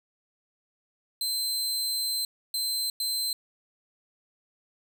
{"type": "tone bursts at uneven times", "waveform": "sawtooth", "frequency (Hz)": 4100, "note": "C8", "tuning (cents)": -36, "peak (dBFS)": -24, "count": 3, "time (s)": [[1.21, 2.25], [2.54, 2.9], [3, 3.33]], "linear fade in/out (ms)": 2, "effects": []}